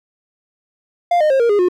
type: tone with pitch steps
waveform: triangle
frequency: 698.5 / 611.6 / 535.5 / 468.9 / 410.6 / 359.5 Hz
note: F5 / D#5 / C5 / A#4 / G#4 / F#4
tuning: 0 / -30 / +40 / +10 / -20 / -50 cents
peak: -9 dBFS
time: 1.11-1.686 s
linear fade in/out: 5 ms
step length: 96 ms
effects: none